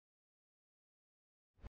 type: noise with exponential growth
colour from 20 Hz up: brown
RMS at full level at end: -45 dBFS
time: 1.54-1.67 s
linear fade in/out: 1 ms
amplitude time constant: 27 ms
effects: low-pass 4000 Hz 12 dB/octave + MP3 64 kbps